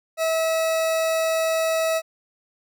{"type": "tone", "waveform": "40% pulse", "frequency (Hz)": 647, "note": "E5", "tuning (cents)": -32, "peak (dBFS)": -19, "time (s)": [0.17, 2.02], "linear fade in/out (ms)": 50, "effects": []}